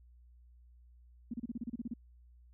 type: tone bursts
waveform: sine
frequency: 234.5 Hz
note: A#3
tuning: 11 cents sharp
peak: -35 dBFS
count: 11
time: 1.31-1.938 s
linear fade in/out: 5 ms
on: 28 ms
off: 32 ms
effects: added 60 Hz sine -57 dBFS peak until 2.53 s